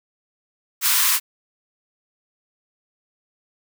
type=high-pass noise; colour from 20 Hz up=white; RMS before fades=-18 dBFS; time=0.81-1.2 s; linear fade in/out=50 ms; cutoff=920 Hz; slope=96 dB/octave; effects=none